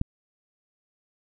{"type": "click", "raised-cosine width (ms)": 5, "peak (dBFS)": -12, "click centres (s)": 0.014, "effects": []}